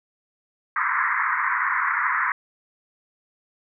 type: band-pass noise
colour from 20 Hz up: pink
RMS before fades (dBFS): -23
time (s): 0.76-2.32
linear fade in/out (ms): 2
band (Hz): 970 to 2100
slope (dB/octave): 96
effects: none